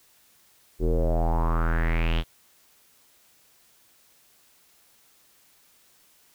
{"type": "tone with low-pass filter sweep", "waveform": "square", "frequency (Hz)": 41.18, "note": "E1", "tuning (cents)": -1, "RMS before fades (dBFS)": -23, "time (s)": [0.79, 2.24], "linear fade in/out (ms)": 50, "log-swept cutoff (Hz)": [380, 3400], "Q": 5.5, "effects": ["white hiss -60 dBFS RMS until 6.34 s"]}